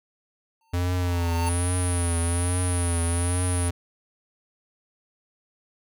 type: tone with exponential growth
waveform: square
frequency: 900 Hz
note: A5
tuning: 39 cents sharp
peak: -27 dBFS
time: 0.61-1.49 s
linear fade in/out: 2 ms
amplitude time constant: 190 ms
type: tone with vibrato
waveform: square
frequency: 87.31 Hz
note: F2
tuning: in tune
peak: -23 dBFS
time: 0.73-3.71 s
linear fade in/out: 10 ms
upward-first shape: triangle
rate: 1.2 Hz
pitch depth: 68 cents each way
type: tone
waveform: sine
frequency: 9740 Hz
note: D#9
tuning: 38 cents flat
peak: -31 dBFS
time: 1.46-3.69 s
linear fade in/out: 10 ms
effects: none